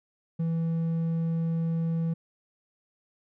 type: tone with hard clipping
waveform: sine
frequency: 164.81 Hz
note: E3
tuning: in tune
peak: -26 dBFS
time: 0.39-2.14 s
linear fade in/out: 10 ms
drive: 3 dB
effects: none